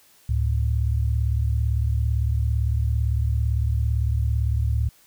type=tone pair together; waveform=sine; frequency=71.2 / 109 Hz; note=C#2 / A2; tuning=+47 / -16 cents; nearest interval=perfect fifth; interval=737 cents; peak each=-21 / -23 dBFS; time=0.29-4.89 s; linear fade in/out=5 ms; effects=white hiss -56 dBFS RMS until 5.06 s